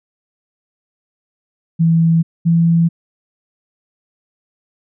sine tone pair in turn, 164.81 / 167.3 Hz, E3 / E3, 0 / +26 cents, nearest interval unison, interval 26 cents, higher second, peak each -9 dBFS, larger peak neither, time 1.79-2.23 / 2.45-2.89 s, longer neither, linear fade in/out 20 ms, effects none

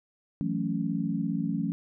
sine chord, F# minor seventh, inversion third, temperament equal, 164.81 / 185 / 220 / 277.2 Hz, E3 / F#3 / A3 / C#4, 0 / 0 / 0 / 0 cents, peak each -32 dBFS, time 0.41-1.72 s, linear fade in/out 0 ms, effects none

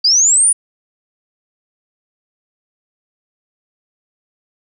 sine linear sweep, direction up, 4616 to 9780 Hz, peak -8 dBFS, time 0.04-0.53 s, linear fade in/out 10 ms, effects none

